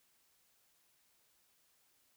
silence, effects white hiss -73 dBFS RMS until 2.16 s

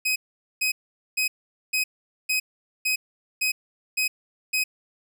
sawtooth tone bursts, 2523 Hz, D#7, 23 cents sharp, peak -18 dBFS, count 9, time 0.05-4.64 s, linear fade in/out 10 ms, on 110 ms, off 450 ms, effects none

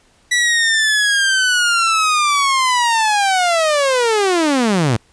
sawtooth linear sweep, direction down, 1964 to 103.5 Hz, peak -9 dBFS, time 0.31-4.97 s, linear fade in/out 10 ms, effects pink hiss -54 dBFS RMS until 5.12 s + resampled to 22050 Hz

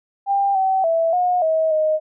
sine tone with pitch steps, 795 / 764 / 659 / 721 / 639 / 622 Hz, G5 / G5 / E5 / F#5 / D#5 / D#5, +24 / -45 / -1 / -45 / +46 / -1 cents, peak -15 dBFS, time 0.26-2 s, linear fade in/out 50 ms, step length 290 ms, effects none

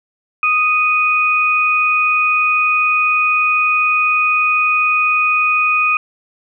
sine tone pair together, 1245 / 2484 Hz, D#6 / D#7, +1 / -3 cents, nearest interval octave, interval 1196 cents, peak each -16 / -13 dBFS, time 0.43-5.97 s, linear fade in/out 2 ms, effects none

